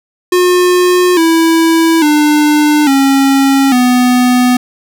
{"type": "tone with pitch steps", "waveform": "square", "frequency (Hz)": [359.9, 328.1, 299.2, 272.8, 248.7], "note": ["F#4", "E4", "D4", "C#4", "B3"], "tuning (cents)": [-48, -8, 32, -28, 12], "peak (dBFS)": -7, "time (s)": [0.32, 4.57], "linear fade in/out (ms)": 5, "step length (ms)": 850, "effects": []}